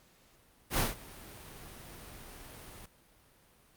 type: noise with ADSR envelope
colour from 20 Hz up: pink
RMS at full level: -27 dBFS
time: 0.7-2.86 s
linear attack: 84 ms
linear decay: 160 ms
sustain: -22 dB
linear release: 6 ms
effects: pink hiss -64 dBFS RMS until 3.76 s + Opus 48 kbps